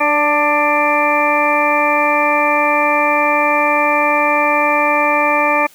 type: harmonic tone with a mistuned harmonic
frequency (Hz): 296.1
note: D4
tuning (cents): +14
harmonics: 1 / 2 / 3 / 4 / 6 / 7 / 8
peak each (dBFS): -23 / -18 / -17 / -18 / -23 / -27 / -17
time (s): 0-5.67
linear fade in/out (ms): 10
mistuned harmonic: 2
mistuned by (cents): -20
effects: white hiss -46 dBFS RMS until 5.74 s + high-pass 100 Hz 12 dB/octave